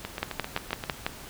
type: two click trains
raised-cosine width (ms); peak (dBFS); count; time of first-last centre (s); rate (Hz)
0.3; -10 / -16; 6 / 7; 0.23-1.065 / 0.05-0.838; 5.99 / 7.61
effects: pink hiss -44 dBFS RMS until 1.29 s